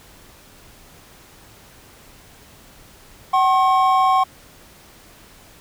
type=tone pair together; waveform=triangle; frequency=757 / 1076.8 Hz; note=F#5 / C6; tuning=+39 / +49 cents; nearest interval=tritone; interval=610 cents; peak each=-14 dBFS; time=3.33-4.24 s; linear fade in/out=10 ms; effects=pink hiss -47 dBFS RMS until 5.6 s